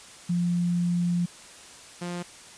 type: tone pair in turn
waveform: sine / sawtooth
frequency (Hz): 174.61 / 175.5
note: F3 / F3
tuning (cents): 0 / +9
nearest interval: unison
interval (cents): 9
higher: second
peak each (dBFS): -22 / -27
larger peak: first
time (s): 0.29-1.26 / 2.01-2.23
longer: first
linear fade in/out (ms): 10
effects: white hiss -47 dBFS RMS until 2.57 s + resampled to 22050 Hz